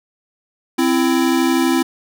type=tone pair together; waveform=square; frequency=261.6 / 333.8 Hz; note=C4 / E4; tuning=0 / +22 cents; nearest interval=major third; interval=422 cents; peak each=-17 dBFS; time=0.78-1.83 s; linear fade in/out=10 ms; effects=none